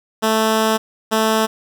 10% pulse tone pair in turn, 220 / 220 Hz, A3 / A3, 0 / 0 cents, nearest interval unison, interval 0 cents, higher neither, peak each -6 dBFS, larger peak neither, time 0.22-0.78 / 1.11-1.47 s, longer first, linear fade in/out 20 ms, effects none

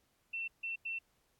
sine tone bursts at uneven times, 2694 Hz, E7, 37 cents sharp, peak -36 dBFS, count 3, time 0.33-0.48 / 0.63-0.76 / 0.85-0.99 s, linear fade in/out 10 ms, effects pink hiss -75 dBFS RMS until 1.39 s + AAC 64 kbps

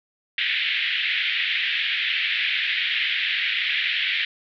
pink band-pass noise, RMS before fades -24 dBFS, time 0.38-4.25 s, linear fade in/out 2 ms, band 1800 to 3600 Hz, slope 48 dB/octave, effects none

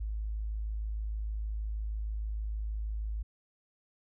sine tone, 53.2 Hz, G#1, 42 cents sharp, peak -32 dBFS, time 0-3.23 s, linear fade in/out 10 ms, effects none

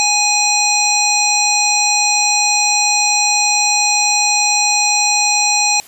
harmonic tone, 830.6 Hz, G#5, in tune, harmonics 1 / 3 / 5 / 7 / 9, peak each -18 / -18 / -18 / -18 / -18 dBFS, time 0-5.8 s, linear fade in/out 0 ms, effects white hiss -41 dBFS RMS until 5.87 s + resampled to 32000 Hz

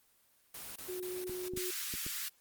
white noise bursts, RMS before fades -45 dBFS, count 4, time 0.54-1.486 s, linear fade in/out 5 ms, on 220 ms, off 22 ms
sine tone, 364.7 Hz, F#4, 25 cents flat, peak -38 dBFS, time 0.88-1.71 s, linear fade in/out 10 ms
clicks, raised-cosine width 3 ms, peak -31 dBFS, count 5, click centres 1.296 / 1.536 / 1.575 / 1.939 / 2.065 s
white high-pass noise, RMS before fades -39 dBFS, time 1.56-2.29 s, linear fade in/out 10 ms, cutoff 1400 Hz, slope 24 dB/octave
effects white hiss -69 dBFS RMS until 2.4 s + Opus 24 kbps

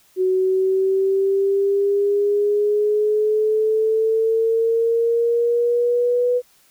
sine exponential sweep, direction up, 370.7 to 493.9 Hz, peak -15 dBFS, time 0.16-6.42 s, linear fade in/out 50 ms, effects white hiss -56 dBFS RMS until 6.7 s

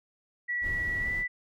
sine tone with pitch glide, 1941 to 1978.4 Hz, B6 to B6, -31 to +3 cents, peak -28 dBFS, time 0.48-1.28 s, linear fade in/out 20 ms, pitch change +34 cents, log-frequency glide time 0.99-1.12 s
brown noise, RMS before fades -38 dBFS, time 0.61-1.25 s, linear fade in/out 50 ms
effects none

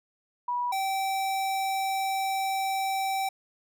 sine / square tone pair in turn, 975 / 773.9 Hz, B5 / G5, -23 / -22 cents, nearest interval major third, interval 399 cents, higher first, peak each -26 / -27 dBFS, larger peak first, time 0.48-0.72 / 0.72-3.29 s, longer second, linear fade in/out 5 ms, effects none

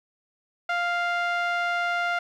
5% pulse tone with low-pass filter, 698.5 Hz, F5, in tune, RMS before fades -26 dBFS, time 0.69-2.19 s, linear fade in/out 5 ms, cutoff 1500 Hz, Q 1.3, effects 10-bit

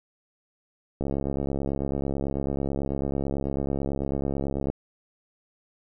click train, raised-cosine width 2 ms, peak -15 dBFS, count 256, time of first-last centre 1.01-4.7 s, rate 69.1 Hz, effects none

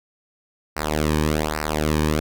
sawtooth tone with flanger, 76.6 Hz, D#2, 27 cents flat, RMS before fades -22 dBFS, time 0.76-2.2 s, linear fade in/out 10 ms, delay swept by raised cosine 0.29 to 1.49 ms, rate 1.2 Hz, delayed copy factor -0.9, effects none

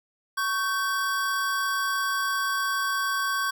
square tone pair together, 1112.9 / 1550 Hz, C#6 / G6, +6 / -20 cents, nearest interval tritone, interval 574 cents, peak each -28 dBFS, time 0.37-3.51 s, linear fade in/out 10 ms, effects none

